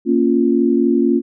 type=chord; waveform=sine; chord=Bb minor; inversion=none; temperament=equal; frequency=233.1 / 277.2 / 349.2 Hz; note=Bb3 / Db4 / F4; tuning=0 / 0 / 0 cents; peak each=-16 dBFS; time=0.05-1.22 s; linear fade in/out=50 ms; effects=none